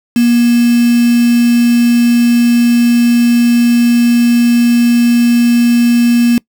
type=tone with quantisation; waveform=sine; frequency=238 Hz; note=A#3; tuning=36 cents sharp; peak=-6 dBFS; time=0.16-6.38 s; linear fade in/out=2 ms; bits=3; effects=noise-tail reverb RT60 0.1 s tail -24 dB re dry